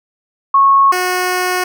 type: tone pair in turn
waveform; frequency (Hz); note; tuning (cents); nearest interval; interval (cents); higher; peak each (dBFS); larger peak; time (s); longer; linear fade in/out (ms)
sine / 10% pulse; 1098 / 364.3; C#6 / F#4; -17 / -27; octave + perfect fifth; 1910; first; -6; neither; 0.54-0.92 / 0.92-1.64; second; 5
effects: none